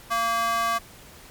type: tone with high-pass filter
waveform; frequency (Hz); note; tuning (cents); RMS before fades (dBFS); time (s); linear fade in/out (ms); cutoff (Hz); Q
square; 230; A#3; -23; -24; 0.1-0.79; 20; 970; 7.1
effects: pink hiss -47 dBFS RMS until 1.3 s + MP3 96 kbps